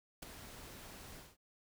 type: noise with ADSR envelope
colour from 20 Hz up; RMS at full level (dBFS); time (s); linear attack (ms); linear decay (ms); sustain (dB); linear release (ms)
pink; -43; 0.22-1.37; 8; 9; -9; 210
effects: none